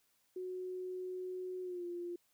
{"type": "tone with pitch glide", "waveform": "sine", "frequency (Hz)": [367.7, 349.1], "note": ["F#4", "F4"], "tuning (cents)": [-11, -1], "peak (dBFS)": -39, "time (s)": [0.36, 2.16], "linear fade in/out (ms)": 5, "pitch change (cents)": -90, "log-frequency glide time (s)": [1.62, 1.85], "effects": ["white hiss -75 dBFS RMS until 2.33 s"]}